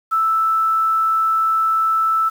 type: tone with quantisation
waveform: sine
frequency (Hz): 1318.5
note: E6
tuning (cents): 0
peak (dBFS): -14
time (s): 0.11-2.3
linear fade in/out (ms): 20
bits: 7
effects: none